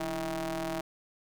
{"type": "ring-modulated tone", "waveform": "sawtooth", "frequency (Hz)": 155.56, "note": "D#3", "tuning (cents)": 0, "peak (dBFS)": -25, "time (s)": [0, 0.81], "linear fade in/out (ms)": 5, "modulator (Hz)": 487, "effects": []}